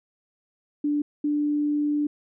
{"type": "tone pair in turn", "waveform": "sine", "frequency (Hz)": [293.4, 294.8], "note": ["D4", "D4"], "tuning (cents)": [-2, 7], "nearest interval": "unison", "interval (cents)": 9, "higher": "second", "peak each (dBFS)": -21, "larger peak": "neither", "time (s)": [[0.84, 1.02], [1.24, 2.07]], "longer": "second", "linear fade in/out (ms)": 5, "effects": []}